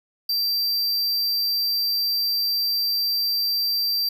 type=tone; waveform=square; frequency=4698 Hz; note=D8; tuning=in tune; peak=-21 dBFS; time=0.29-4.09 s; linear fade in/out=5 ms; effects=none